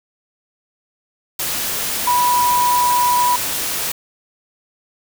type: tone in noise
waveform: sine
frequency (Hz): 980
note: B5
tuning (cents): -14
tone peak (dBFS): -13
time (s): 2.07-3.36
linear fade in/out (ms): 5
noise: white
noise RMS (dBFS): -22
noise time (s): 1.39-3.92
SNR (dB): +6
effects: none